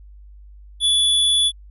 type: tone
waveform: square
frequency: 3437 Hz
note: A7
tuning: 41 cents flat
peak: -15 dBFS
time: 0.8-1.52 s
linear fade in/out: 50 ms
effects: added 50 Hz sine -40 dBFS peak until 1.7 s + resampled to 32000 Hz